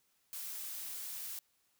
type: noise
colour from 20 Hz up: blue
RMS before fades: -43 dBFS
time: 0.33-1.39 s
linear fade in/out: 0 ms
effects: white hiss -75 dBFS RMS until 1.79 s